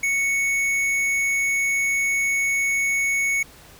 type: tone with tanh clipping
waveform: triangle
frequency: 2217 Hz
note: C#7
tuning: in tune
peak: -21 dBFS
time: 0.03-3.43 s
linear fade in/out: 5 ms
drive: 17 dB
effects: pink hiss -47 dBFS RMS until 3.79 s